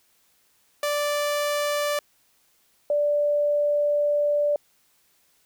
sawtooth / sine tone pair in turn, 586 / 586 Hz, D5 / D5, -4 / -4 cents, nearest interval unison, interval 0 cents, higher neither, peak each -19 dBFS, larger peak neither, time 0.83-1.99 / 2.9-4.56 s, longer second, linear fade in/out 2 ms, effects white hiss -64 dBFS RMS until 5.45 s

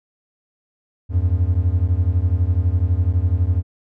triangle beating tone pair, 82.41 / 94.41 Hz, E2 / F#2, 0 / +35 cents, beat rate 12 Hz, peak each -16 dBFS, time 1.09-3.63 s, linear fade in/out 50 ms, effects none

